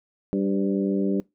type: harmonic tone with a mistuned harmonic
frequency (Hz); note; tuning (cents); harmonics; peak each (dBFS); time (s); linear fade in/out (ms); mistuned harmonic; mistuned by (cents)
98; G2; 0; 2 / 3 / 4 / 5 / 6; -24 / -26 / -28 / -34 / -37; 0.33-1.2; 0; 5; +39
effects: noise-tail reverb RT60 0.2 s tail -23 dB re dry